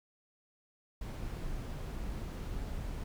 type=noise; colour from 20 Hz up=brown; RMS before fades=-39 dBFS; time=1.01-3.04 s; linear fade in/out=5 ms; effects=none